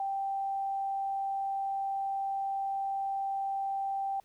sine tone, 784 Hz, G5, in tune, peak -30 dBFS, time 0-4.2 s, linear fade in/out 2 ms, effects pink hiss -68 dBFS RMS until 4.24 s

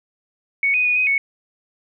sine tone with pitch steps, 2224 / 2493 / 2464 / 2509 / 2215 Hz, C#7 / D#7 / D#7 / D#7 / C#7, +5 / +3 / -17 / +14 / -2 cents, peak -15 dBFS, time 0.63-1.18 s, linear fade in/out 2 ms, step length 110 ms, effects none

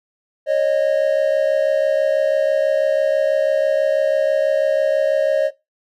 triangle tone pair together, 549.9 / 616 Hz, C#5 / D#5, -14 / -17 cents, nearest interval major second, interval 197 cents, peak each -15 dBFS, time 0.46-5.51 s, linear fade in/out 50 ms, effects noise-tail reverb RT60 0.2 s tail -18 dB re dry

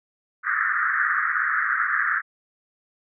white band-pass noise, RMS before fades -23 dBFS, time 0.43-2.22 s, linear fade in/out 50 ms, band 1200 to 1900 Hz, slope 96 dB/octave, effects none

